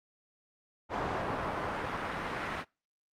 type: noise with band-pass filter sweep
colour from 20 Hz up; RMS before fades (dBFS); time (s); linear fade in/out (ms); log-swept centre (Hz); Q
brown; -35; 0.89-2.65; 50; 920 to 1700; 1.1
effects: noise-tail reverb RT60 0.3 s tail -25 dB re dry + Opus 48 kbps